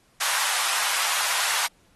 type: high-pass noise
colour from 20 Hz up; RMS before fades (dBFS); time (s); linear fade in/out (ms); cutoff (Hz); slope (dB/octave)
pink; -25; 0.2-1.67; 10; 860; 24
effects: pink hiss -62 dBFS RMS until 1.95 s + AAC 32 kbps

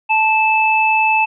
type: tone pair together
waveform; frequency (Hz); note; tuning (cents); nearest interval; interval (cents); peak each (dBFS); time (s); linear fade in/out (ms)
sine; 876 / 2625; A5 / E7; -8 / -8; octave + perfect fifth; 1900; -14; 0.09-1.26; 20
effects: none

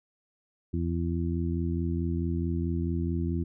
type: harmonic tone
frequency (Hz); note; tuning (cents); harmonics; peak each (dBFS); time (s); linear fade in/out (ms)
84.6; E2; +45; 1 / 2 / 3 / 4; -29 / -32 / -34 / -35; 0.73-3.44; 10
effects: none

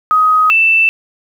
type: tone pair in turn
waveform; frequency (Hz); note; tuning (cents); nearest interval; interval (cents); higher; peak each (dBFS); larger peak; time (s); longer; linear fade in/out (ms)
sine; 1257 / 2658; D#6 / E7; +17 / +14; octave + minor second; 1297; second; -7; neither; 0.11-0.5 / 0.5-0.89; neither; 0
effects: 7-bit

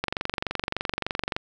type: click train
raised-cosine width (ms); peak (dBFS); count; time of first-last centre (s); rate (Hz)
0.3; -10; 32; 0.04-1.365; 23.4
effects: none

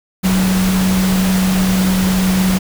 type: tone in noise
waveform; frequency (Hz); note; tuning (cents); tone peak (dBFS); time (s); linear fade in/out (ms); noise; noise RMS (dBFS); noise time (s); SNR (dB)
sine; 187.2; F#3; +20; -12; 0.23-2.59; 20; pink; -21; 0.23-2.59; +6
effects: none

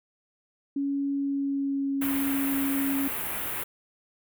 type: tone with pitch glide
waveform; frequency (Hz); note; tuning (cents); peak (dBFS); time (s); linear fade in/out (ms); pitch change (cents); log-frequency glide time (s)
sine; 279.5 to 274.9; C#4 to C#4; +14 to -14; -25; 0.76-3.08; 5; -28; 1.12-2.09
type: band-stop noise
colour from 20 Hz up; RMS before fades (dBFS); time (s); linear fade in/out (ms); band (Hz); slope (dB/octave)
white; -32; 2.01-3.64; 10; 2700 to 11000; 24
effects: none

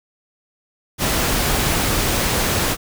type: noise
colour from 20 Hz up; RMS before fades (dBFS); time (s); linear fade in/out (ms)
pink; -19; 0.98-2.77; 50
effects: none

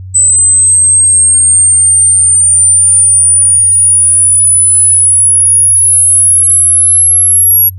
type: linear sweep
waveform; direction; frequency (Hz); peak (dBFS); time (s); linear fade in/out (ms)
sine; up; 8010 to 11350; -3; 0.14-7.7; 20
effects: noise-tail reverb RT60 0.1 s tail -26 dB re dry + added 93 Hz sine -22 dBFS peak until 7.78 s

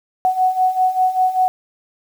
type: beating tone pair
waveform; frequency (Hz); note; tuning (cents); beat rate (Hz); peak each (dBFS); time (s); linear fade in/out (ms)
sine; 740 / 745.1; F#5 / F#5; 0 / +12; 5.1; -19 / -15; 0.25-1.48; 0
effects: 7-bit

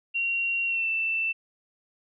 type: tone with pitch glide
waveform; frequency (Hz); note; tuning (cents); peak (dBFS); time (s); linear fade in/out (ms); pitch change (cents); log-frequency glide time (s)
sine; 2750 to 2667; F7 to E7; -27 to +20; -24; 0.14-1.33; 20; -53; 0.66-0.89
effects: none

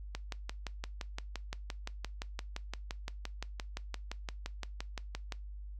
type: click train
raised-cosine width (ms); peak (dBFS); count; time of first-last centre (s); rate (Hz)
0.2; -21; 31; 0.15-5.322; 5.8
effects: noise-tail reverb RT60 0.2 s tail -20 dB re dry + added 50 Hz sine -42 dBFS peak until 5.79 s

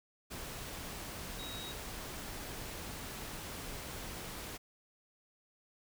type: tone in noise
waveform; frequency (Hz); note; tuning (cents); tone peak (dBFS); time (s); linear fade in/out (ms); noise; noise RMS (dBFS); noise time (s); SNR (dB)
sine; 3800; A#7; +33; -45; 1.38-1.73; 20; pink; -44; 0.3-4.58; -4
effects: none

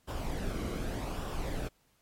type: noise with flanger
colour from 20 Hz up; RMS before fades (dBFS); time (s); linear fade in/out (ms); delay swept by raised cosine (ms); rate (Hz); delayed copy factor
brown; -35; 0.07-1.69; 20; 0.46 to 1.16; 0.85; -0.5
effects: pink hiss -70 dBFS RMS until 2.01 s + MP3 64 kbps

